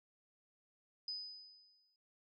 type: tone with exponential decay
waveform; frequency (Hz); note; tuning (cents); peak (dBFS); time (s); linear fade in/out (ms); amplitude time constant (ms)
sine; 4999; D#8; +7; -38; 1.08-1.96; 2; 190
effects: none